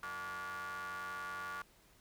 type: ring-modulated tone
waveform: 45% pulse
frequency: 138.3 Hz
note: C#3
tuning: 4 cents flat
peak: -38 dBFS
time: 0.03-1.62 s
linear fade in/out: 2 ms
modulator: 1290 Hz
effects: pink hiss -66 dBFS RMS until 2 s